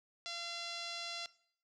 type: tone with low-pass filter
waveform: 5% pulse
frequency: 685 Hz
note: F5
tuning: 34 cents flat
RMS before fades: -43 dBFS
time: 0.26-1.26 s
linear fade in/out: 0 ms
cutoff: 4700 Hz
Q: 1.8
effects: noise-tail reverb RT60 0.6 s tail -19 dB re dry